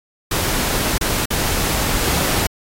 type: noise with dropouts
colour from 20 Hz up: pink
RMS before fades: -19 dBFS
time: 0.31-2.47 s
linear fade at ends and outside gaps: 5 ms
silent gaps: 0.981-1.01 / 1.257-1.304 s
effects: AAC 48 kbps